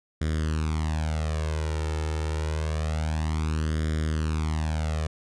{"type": "tone with flanger", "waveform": "sawtooth", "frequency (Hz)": 78, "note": "D#2", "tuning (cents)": 5, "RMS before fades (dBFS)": -27, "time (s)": [0.21, 5.07], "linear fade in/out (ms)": 5, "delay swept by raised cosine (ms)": [0.57, 2.27], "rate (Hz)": 0.27, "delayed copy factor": 0.8, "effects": ["resampled to 22050 Hz"]}